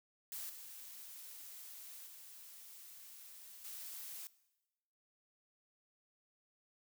blue noise with level steps, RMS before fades -45 / -52 / -55 / -48 dBFS, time 0.32-4.27 s, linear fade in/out 0 ms, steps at 0.49 / 2.06 / 3.64 s, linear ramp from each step 10 ms, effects noise-tail reverb RT60 1.0 s tail -19 dB re dry

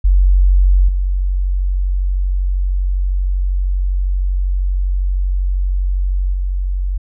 sine tone with level steps, 46.33 Hz, F#1, 3 cents sharp, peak -7 / -13 / -15 dBFS, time 0.04-6.98 s, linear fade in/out 10 ms, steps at 0.88 / 6.33 s, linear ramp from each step 10 ms, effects none

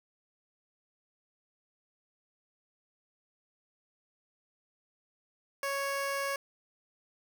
15% pulse tone, 554.4 Hz, C#5, in tune, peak -25 dBFS, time 5.63-6.36 s, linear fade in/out 2 ms, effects none

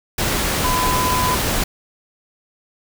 sine tone in noise, 1005 Hz, B5, 30 cents sharp, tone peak -19 dBFS, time 0.64-1.35 s, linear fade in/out 5 ms, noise pink, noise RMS -20 dBFS, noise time 0.18-1.64 s, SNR -2 dB, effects none

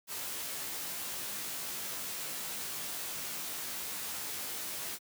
white noise with comb filter, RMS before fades -39 dBFS, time 0.07-4.99 s, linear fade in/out 50 ms, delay 17 ms, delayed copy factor -0.8, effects high-pass 100 Hz 12 dB/octave

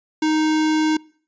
square tone, 311.1 Hz, D#4, in tune, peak -17 dBFS, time 0.22-0.97 s, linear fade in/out 5 ms, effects noise-tail reverb RT60 0.5 s tail -24 dB re dry + resampled to 16000 Hz

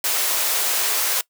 white high-pass noise, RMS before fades -21 dBFS, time 0.04-1.21 s, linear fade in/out 2 ms, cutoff 390 Hz, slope 24 dB/octave, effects noise-tail reverb RT60 0.1 s tail -21 dB re dry

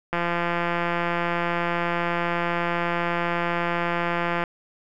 click train, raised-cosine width 0.5 ms, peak -10 dBFS, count 742, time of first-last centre 0.13-4.438 s, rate 172 Hz, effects none

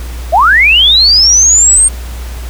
sine linear sweep, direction up, 587.3 to 8700 Hz, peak -3 dBFS, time 0.32-1.89 s, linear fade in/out 20 ms, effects added 60 Hz sine -19 dBFS peak until 2.49 s + pink hiss -31 dBFS RMS until 2.49 s

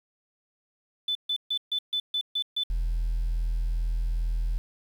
triangle tone bursts, 3503 Hz, A7, 8 cents flat, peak -21 dBFS, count 8, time 1.08-2.636 s, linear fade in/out 5 ms, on 72 ms, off 140 ms
sine tone, 41.2 Hz, E1, in tune, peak -22 dBFS, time 2.7-4.58 s, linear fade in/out 0 ms
effects tanh soft clip ceiling -23 dBFS + 9-bit

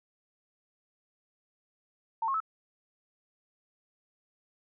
sine tone with pitch steps, 900 / 1082.7 / 1302.5 Hz, A5 / C#6 / E6, +39 / -41 / -21 cents, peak -27 dBFS, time 2.22-2.403 s, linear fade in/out 5 ms, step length 61 ms, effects none

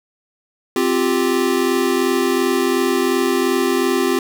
square chord, C suspended fourth, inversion none, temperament equal, 261.6 / 349.2 / 392 Hz, C4 / F4 / G4, 0 / 0 / 0 cents, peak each -21 / -20 / -20 dBFS, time 0.76-4.19 s, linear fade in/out 2 ms, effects none

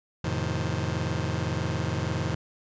sawtooth chord, F dominant seventh, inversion none, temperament just, 87.31 / 109.13 / 130.96 / 157.15 Hz, F2 / A2 / C3 / Eb3, 0 / -14 / +2 / +18 cents, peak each -28 dBFS, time 0.24-2.35 s, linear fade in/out 5 ms, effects resampled to 16000 Hz

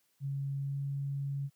sine tone with pitch glide, 138.59 to 139.55 Hz, C#3 to C#3, 0 to +12 cents, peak -32 dBFS, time 0.2-1.5 s, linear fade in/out 50 ms, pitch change +12 cents, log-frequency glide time 0.6-0.77 s, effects white hiss -74 dBFS RMS until 1.55 s + high-pass 80 Hz 12 dB/octave

